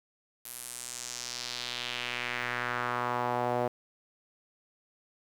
sawtooth tone with band-pass filter sweep, 122.3 Hz, B2, 16 cents flat, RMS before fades -34 dBFS, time 0.45-3.68 s, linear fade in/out 5 ms, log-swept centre 12000 to 620 Hz, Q 2.1, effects 9-bit

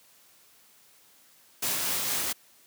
white noise with tremolo, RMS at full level -28 dBFS, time 1.62-2.33 s, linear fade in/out 10 ms, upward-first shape triangle, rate 4.3 Hz, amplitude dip 25%, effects white hiss -59 dBFS RMS until 2.66 s + high-pass 100 Hz 12 dB/octave

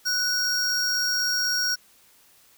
square tone pair together, 1480 / 5588 Hz, F#6 / F8, 0 / 0 cents, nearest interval octave + major seventh, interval 2300 cents, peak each -28 / -24 dBFS, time 0.05-1.76 s, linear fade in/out 20 ms, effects white hiss -57 dBFS RMS until 2.57 s

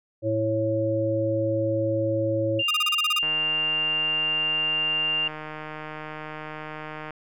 harmonic tone, 110 Hz, A2, in tune, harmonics 1 / 3 / 5, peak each -28 / -27 / -24 dBFS, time 0.22-2.63 s, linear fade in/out 50 ms
sine tone, 2794 Hz, F7, in tune, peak -22 dBFS, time 2.59-5.28 s, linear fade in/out 5 ms
sawtooth tone bursts, 1233 Hz, D#6, 16 cents flat, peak -20 dBFS, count 9, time 2.68-3.189 s, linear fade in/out 5 ms, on 29 ms, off 31 ms
click train, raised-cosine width 0.5 ms, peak -21 dBFS, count 598, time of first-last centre 3.23-7.107 s, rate 154 Hz
effects none

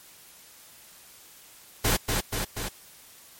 pink noise with echo, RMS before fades -23 dBFS, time 1.84-1.97 s, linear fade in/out 10 ms, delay 240 ms, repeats 3, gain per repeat -3 dB, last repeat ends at 2.69 s, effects white hiss -51 dBFS RMS until 3.39 s + MP3 64 kbps

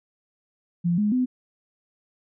sine tone with pitch steps, 172.7 / 209 / 252.8 Hz, F3 / G#3 / B3, -19 / +11 / +41 cents, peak -19 dBFS, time 0.84-1.26 s, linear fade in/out 20 ms, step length 140 ms, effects none

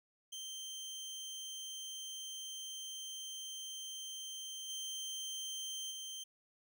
25% pulse tone with level steps, 3136 Hz, G7, in tune, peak -40 / -37 / -40 dBFS, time 0.32-6.24 s, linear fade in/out 10 ms, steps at 4.68 / 5.9 s, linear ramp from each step 20 ms, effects none

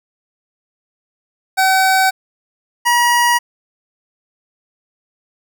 25% pulse tone pair in turn, 761 / 958.8 Hz, F#5 / A#5, +48 / +48 cents, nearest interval major third, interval 400 cents, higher second, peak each -7 dBFS, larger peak neither, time 1.57-2.11 / 2.85-3.39 s, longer neither, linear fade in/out 20 ms, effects none

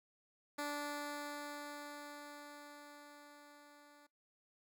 10% pulse tone with level ramp, 291.7 Hz, D4, 12 cents flat, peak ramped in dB -30 to -53 dBFS, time 0.58-4.07 s, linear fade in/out 10 ms, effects noise-tail reverb RT60 0.2 s tail -23 dB re dry

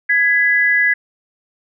sine tone pair together, 1666 / 1997.9 Hz, G#6 / B6, +5 / +19 cents, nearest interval minor third, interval 314 cents, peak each -14 dBFS, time 0.09-0.94 s, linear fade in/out 10 ms, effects none

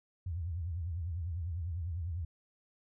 sine tone with vibrato, 85 Hz, F2, 46 cents flat, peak -34 dBFS, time 0.26-2.25 s, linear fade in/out 5 ms, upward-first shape triangle, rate 10 Hz, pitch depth 200 cents each way, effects none

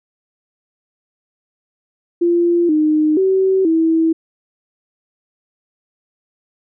sine tone with pitch steps, 344.6 / 307.1 / 381 / 324.8 Hz, F4 / D#4 / G4 / E4, -23 / -23 / -49 / -26 cents, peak -11 dBFS, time 2.21-4.13 s, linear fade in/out 10 ms, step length 480 ms, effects none

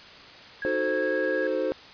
sine tone, 1647 Hz, G#6, 15 cents flat, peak -30 dBFS, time 0.62-1.47 s, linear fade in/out 2 ms
triangle chord, D# diminished seventh, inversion none, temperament equal, 311.1 / 370 / 440 / 523.3 Hz, D#4 / F#4 / A4 / C5, 0 / 0 / 0 / 0 cents, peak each -30 / -30 / -29 / -25 dBFS, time 0.65-1.72 s, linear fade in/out 0 ms
effects white hiss -46 dBFS RMS until 1.93 s + resampled to 11025 Hz

